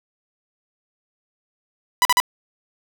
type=tone bursts; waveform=sawtooth; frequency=989 Hz; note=B5; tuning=2 cents sharp; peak=-9 dBFS; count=3; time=2.02-2.201 s; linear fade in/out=0 ms; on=31 ms; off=44 ms; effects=none